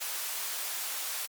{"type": "high-pass noise", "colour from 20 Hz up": "white", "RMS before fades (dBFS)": -35, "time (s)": [0, 1.27], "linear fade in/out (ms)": 20, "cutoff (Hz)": 650, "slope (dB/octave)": 12, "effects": ["Opus 48 kbps"]}